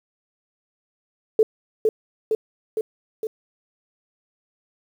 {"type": "tone with echo", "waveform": "sine", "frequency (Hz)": 437.5, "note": "A4", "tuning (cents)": -10, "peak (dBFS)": -11, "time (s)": [1.39, 1.43], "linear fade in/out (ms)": 2, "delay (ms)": 460, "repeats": 4, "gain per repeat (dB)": -3, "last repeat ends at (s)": 3.27, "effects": ["8-bit"]}